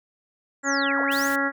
sine linear two-way sweep, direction down then up, 7480 to 433.5 to 7480 Hz, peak -30 dBFS, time 0.63-1.3 s, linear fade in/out 50 ms, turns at 1.01 s
harmonic tone, 277.2 Hz, C#4, in tune, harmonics 1 / 2 / 3 / 4 / 5 / 6 / 7, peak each -27 / -30 / -33 / -33 / -27 / -27 / -29 dBFS, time 0.63-1.52 s, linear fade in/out 50 ms
white noise, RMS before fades -36 dBFS, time 1.11-1.36 s, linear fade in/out 10 ms
effects none

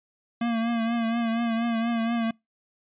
square tone with vibrato, 230.6 Hz, A#3, 19 cents flat, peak -24 dBFS, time 0.41-2.31 s, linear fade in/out 5 ms, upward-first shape triangle, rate 4.2 Hz, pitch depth 51 cents each way, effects noise-tail reverb RT60 0.2 s tail -26 dB re dry + resampled to 8000 Hz

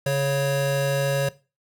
square tone pair together, 140 / 552.6 Hz, C#3 / C#5, +18 / -6 cents, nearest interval 2 octaves, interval 2376 cents, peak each -24 dBFS, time 0.06-1.29 s, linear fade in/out 5 ms, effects noise-tail reverb RT60 0.3 s tail -18 dB re dry

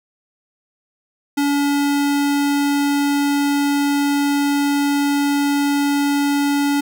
square tone, 285.1 Hz, C#4, 49 cents sharp, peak -16 dBFS, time 1.37-6.81 s, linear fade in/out 10 ms, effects none

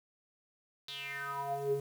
square tone with band-pass filter sweep, 140.2 Hz, C#3, 20 cents sharp, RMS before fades -37 dBFS, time 0.88-1.8 s, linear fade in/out 2 ms, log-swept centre 3900 to 330 Hz, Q 6.8, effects 9-bit

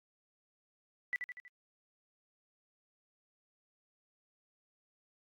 sine tone with echo, 1975.5 Hz, B6, in tune, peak -31 dBFS, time 1.13-1.16 s, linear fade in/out 0 ms, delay 80 ms, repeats 4, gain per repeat -5 dB, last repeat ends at 1.48 s, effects AAC 64 kbps

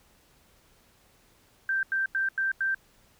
sine tone bursts, 1568 Hz, G6, in tune, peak -24 dBFS, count 5, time 1.69-2.746 s, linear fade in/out 2 ms, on 140 ms, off 89 ms, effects pink hiss -62 dBFS RMS until 3.19 s

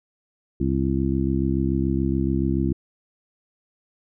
harmonic tone, 67 Hz, C2, 42 cents sharp, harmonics 1 / 2 / 3 / 4 / 5, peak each -26 / -26 / -26 / -26 / -26 dBFS, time 0.6-2.73 s, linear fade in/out 5 ms, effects none

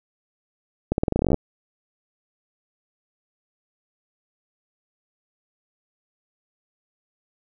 accelerating click train, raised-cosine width 2 ms, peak -7 dBFS, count 15, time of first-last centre 0.92-1.343 s, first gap 61 ms, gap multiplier 0.88, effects none

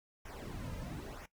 brown noise with flanger, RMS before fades -44 dBFS, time 0.25-1.26 s, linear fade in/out 5 ms, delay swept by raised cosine 0.23 to 2.73 ms, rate 1 Hz, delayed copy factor -0.75, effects noise-tail reverb RT60 0.1 s tail -17 dB re dry

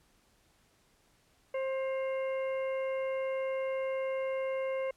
harmonic tone with a mistuned harmonic, 530 Hz, C5, 22 cents sharp, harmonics 1 / 2 / 3 / 4 / 5, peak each -31 / -44 / -52 / -44 / -52 dBFS, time 1.54-4.91 s, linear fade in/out 5 ms, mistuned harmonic 5, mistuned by +78 cents, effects pink hiss -68 dBFS RMS until 4.96 s + low-pass 12000 Hz 12 dB/octave

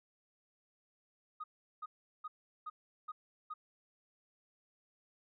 sine tone bursts, 1244.5 Hz, D#6, in tune, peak -39 dBFS, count 6, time 1.4-3.54 s, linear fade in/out 10 ms, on 40 ms, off 380 ms, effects tanh soft clip ceiling -36 dBFS

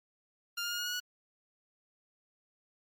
15% pulse tone with pitch steps, 1400 / 1413 / 1426.1 / 1439.4 / 1452.7 / 1466.2 Hz, F6 / F6 / F6 / F#6 / F#6 / F#6, +4 / +20 / +36 / -48 / -32 / -16 cents, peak -27 dBFS, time 0.57-1.002 s, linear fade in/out 10 ms, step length 72 ms, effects MP3 64 kbps

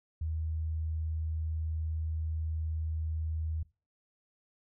sine tone, 79.4 Hz, D#2, 36 cents sharp, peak -31 dBFS, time 0.21-3.63 s, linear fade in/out 5 ms, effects noise-tail reverb RT60 0.3 s tail -21 dB re dry

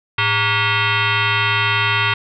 sine tone with frequency modulation, 623 Hz, D#5, 2 cents sharp, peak -14 dBFS, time 0.18-2.14 s, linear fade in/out 5 ms, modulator 515 Hz, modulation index 5.5, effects none

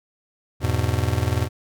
square chord, E major, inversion none, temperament just, 82.41 / 103.01 / 123.61 Hz, E2 / G#2 / B2, 0 / -14 / +2 cents, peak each -25 dBFS, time 0.6-1.49 s, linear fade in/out 50 ms, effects none

